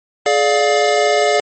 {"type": "chord", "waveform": "square", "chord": "D diminished", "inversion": "second", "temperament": "just", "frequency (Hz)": [422.9, 587.3, 704.8], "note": ["Ab4", "D5", "F5"], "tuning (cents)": [31, 0, 16], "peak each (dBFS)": -17, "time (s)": [0.26, 1.4], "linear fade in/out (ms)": 2, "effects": ["MP3 32 kbps"]}